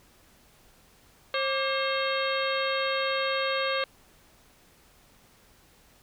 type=harmonic tone with a mistuned harmonic; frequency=536 Hz; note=C5; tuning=42 cents sharp; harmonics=1 / 2 / 3 / 4 / 5 / 6 / 7 / 8; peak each=-29 / -32 / -34 / -35 / -36 / -37 / -37 / -38 dBFS; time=1.34-3.84 s; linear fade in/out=2 ms; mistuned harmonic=2; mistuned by=+150 cents; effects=pink hiss -59 dBFS RMS until 6.02 s